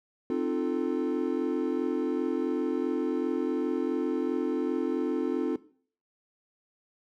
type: chord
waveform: triangle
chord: F dominant seventh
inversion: second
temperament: equal with one note detuned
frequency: 261.6 / 304.4 / 349.2 / 440 Hz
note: C4 / Eb4 / F4 / A4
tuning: 0 / -38 / 0 / 0 cents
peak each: -29 / -30 / -29 / -31 dBFS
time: 0.3-5.56 s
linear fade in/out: 2 ms
effects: noise-tail reverb RT60 0.5 s tail -18 dB re dry